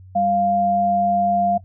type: tone pair together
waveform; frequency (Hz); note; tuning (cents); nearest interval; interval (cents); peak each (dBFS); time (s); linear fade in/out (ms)
sine; 198.03 / 698; G3 / F5; +18 / -1; octave + minor seventh; 2181; -25 / -16; 0.15-1.58; 10
effects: noise-tail reverb RT60 0.1 s tail -18 dB re dry + added 93 Hz sine -40 dBFS peak until 1.64 s